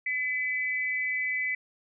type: tone pair together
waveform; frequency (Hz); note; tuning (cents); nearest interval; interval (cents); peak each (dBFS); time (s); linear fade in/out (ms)
sine; 2010 / 2295; B6 / D7; +30 / -40; major second; 230; -28 / -32; 0.06-1.55; 5
effects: none